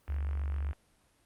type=tone with vibrato; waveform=sine; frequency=71.6 Hz; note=D2; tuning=43 cents flat; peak=-30 dBFS; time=0.08-0.73 s; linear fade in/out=20 ms; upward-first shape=sine; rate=15 Hz; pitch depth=31 cents each way
type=click train; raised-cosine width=0.5 ms; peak=-33 dBFS; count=32; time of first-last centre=0.08-0.731 s; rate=47.6 Hz
effects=pink hiss -68 dBFS RMS until 1.25 s + Opus 32 kbps